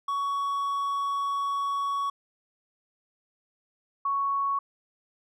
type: tone pair in turn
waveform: triangle / sine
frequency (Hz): 1120 / 1111.6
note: C#6 / C#6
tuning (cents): +18 / +4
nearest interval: unison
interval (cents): 14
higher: first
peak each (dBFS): -24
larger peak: neither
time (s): 0.08-2.1 / 4.05-4.59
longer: first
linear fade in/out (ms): 5
effects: none